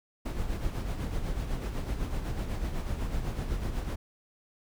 brown noise with tremolo, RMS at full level -30 dBFS, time 0.25-3.96 s, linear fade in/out 10 ms, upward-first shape sine, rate 8 Hz, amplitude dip 50%, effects none

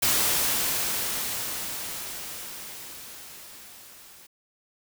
white noise with level ramp, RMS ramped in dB -22 to -50 dBFS, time 0.02-4.27 s, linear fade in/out 10 ms, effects none

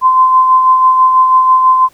sine tone with tremolo, 1033 Hz, C6, 22 cents flat, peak -3 dBFS, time 0.01-1.89 s, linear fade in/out 50 ms, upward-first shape sine, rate 6.1 Hz, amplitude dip 40%, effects pink hiss -48 dBFS RMS until 1.93 s

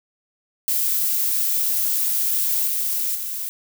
violet noise with level steps, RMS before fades -21 / -23 / -28 dBFS, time 0.68-3.49 s, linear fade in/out 0 ms, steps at 2.67 / 3.15 s, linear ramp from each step 5 ms, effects none

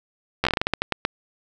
slowing click train, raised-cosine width 0.3 ms, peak -4 dBFS, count 13, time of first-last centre 0.44-1.051 s, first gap 12 ms, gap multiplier 1.24, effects none

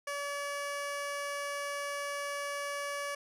15% pulse tone with low-pass filter, 571 Hz, D5, 49 cents flat, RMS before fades -37 dBFS, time 0.07-3.15 s, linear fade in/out 5 ms, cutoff 11000 Hz, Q 0.89, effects none

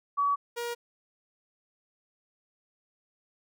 sine / sawtooth tone pair in turn, 1136 / 474.7 Hz, C#6 / A#4, +42 / +31 cents, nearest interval octave + minor third, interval 1511 cents, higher first, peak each -23 / -28 dBFS, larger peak first, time 0.17-0.36 / 0.56-0.75 s, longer neither, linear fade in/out 20 ms, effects none

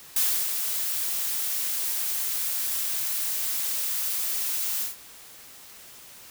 blue noise with ADSR envelope, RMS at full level -22 dBFS, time 0.16-4.96 s, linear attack 4 ms, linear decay 300 ms, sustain -6 dB, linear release 140 ms, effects white hiss -47 dBFS RMS until 6.3 s

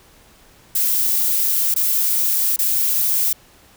violet noise with dropouts, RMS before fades -18 dBFS, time 0.75-3.33 s, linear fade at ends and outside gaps 5 ms, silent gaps 1.742-1.761 / 2.562-2.589 s, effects pink hiss -50 dBFS RMS until 3.76 s

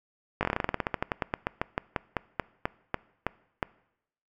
slowing click train, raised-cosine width 0.5 ms, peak -11 dBFS, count 28, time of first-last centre 0.41-3.628 s, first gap 19 ms, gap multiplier 1.12, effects noise-tail reverb RT60 0.8 s tail -22 dB re dry

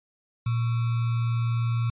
sine tone with sample-and-hold, 116.8 Hz, A#2, 4 cents sharp, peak -22 dBFS, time 0.46-1.9 s, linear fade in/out 5 ms, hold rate 1225 Hz, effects resampled to 8000 Hz

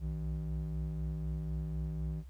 triangle ring-modulated tone, 110 Hz, A2, in tune, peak -29 dBFS, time 0-2.24 s, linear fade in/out 50 ms, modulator 48 Hz, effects added 66 Hz sine -46 dBFS peak until 2.29 s + pink hiss -70 dBFS RMS until 2.29 s

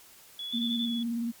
sine tone with tremolo, 3391 Hz, G#7, 35 cents sharp, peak -34 dBFS, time 0.39-1.03 s, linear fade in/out 2 ms, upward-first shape sine, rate 4.2 Hz, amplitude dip 25%
sine tone bursts, 3500 Hz, A7, 10 cents flat, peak -31 dBFS, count 4, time 0.52-0.858 s, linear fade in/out 5 ms, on 68 ms, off 22 ms
sine tone with vibrato, 233.8 Hz, A#3, 5 cents sharp, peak -28 dBFS, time 0.53-1.32 s, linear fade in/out 20 ms, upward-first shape sine, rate 19 Hz, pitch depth 38 cents each way
effects white hiss -54 dBFS RMS until 1.4 s + MP3 96 kbps

